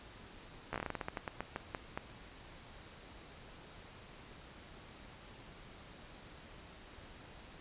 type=slowing click train; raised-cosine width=0.5 ms; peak=-22 dBFS; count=17; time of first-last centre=0.73-1.975 s; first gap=13 ms; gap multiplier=1.21; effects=pink hiss -54 dBFS RMS until 7.6 s + resampled to 8000 Hz